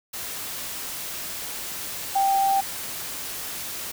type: tone in noise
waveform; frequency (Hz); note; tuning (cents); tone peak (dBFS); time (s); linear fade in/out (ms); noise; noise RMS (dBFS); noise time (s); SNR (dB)
sine; 784; G5; 0; -18; 2.15-2.61; 10; white; -33; 0.13-3.92; +12
effects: none